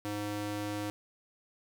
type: tone with high-pass filter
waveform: square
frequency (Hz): 103.83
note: G#2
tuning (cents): 0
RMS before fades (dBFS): -36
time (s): 0.05-0.9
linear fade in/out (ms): 0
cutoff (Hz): 220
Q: 1.3
effects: none